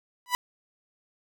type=tone with exponential growth; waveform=sawtooth; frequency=988 Hz; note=B5; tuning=in tune; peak=-15 dBFS; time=0.26-0.35 s; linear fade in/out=0 ms; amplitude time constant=19 ms; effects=none